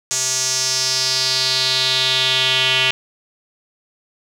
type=tone with band-pass filter sweep; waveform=square; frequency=130 Hz; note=C3; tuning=11 cents flat; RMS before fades=-18 dBFS; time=0.11-2.91 s; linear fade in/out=0 ms; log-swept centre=6700 to 2900 Hz; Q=3.9; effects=none